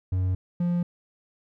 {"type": "tone pair in turn", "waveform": "triangle", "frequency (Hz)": [92.5, 174.62], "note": ["F#2", "F3"], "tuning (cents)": [0, 0], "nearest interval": "major seventh", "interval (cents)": 1100, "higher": "second", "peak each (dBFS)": -20, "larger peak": "neither", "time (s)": [[0.12, 0.35], [0.6, 0.83]], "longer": "neither", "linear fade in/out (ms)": 5, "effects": []}